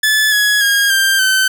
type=tone with pitch steps; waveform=sawtooth; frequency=1731 / 1679.8 / 1630.1 / 1581.8 / 1535 Hz; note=A6 / G#6 / G#6 / G6 / G6; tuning=-29 / +19 / -33 / +15 / -37 cents; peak=-7 dBFS; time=0.03-1.48 s; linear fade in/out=5 ms; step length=290 ms; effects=none